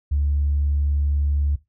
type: tone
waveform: sine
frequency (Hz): 72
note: D2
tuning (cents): -34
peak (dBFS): -17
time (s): 0.11-1.56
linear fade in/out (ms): 10
effects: noise-tail reverb RT60 0.2 s tail -18 dB re dry + tanh soft clip ceiling -13 dBFS